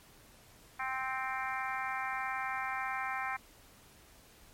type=harmonic tone with a mistuned harmonic; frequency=261.6 Hz; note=C4; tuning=in tune; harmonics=3 / 4 / 5 / 6 / 7 / 8 / 9; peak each=-39 / -40 / -41 / -42 / -42 / -43 / -44 dBFS; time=0.79-3.37 s; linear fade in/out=10 ms; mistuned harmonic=8; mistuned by=+15 cents; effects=pink hiss -59 dBFS RMS until 4.53 s + MP3 64 kbps